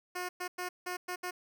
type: tone bursts at uneven times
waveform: 10% pulse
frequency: 360 Hz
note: F#4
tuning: 47 cents flat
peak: -27 dBFS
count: 6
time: 0.15-0.29 / 0.4-0.48 / 0.58-0.69 / 0.86-0.97 / 1.08-1.16 / 1.23-1.31 s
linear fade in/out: 10 ms
effects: none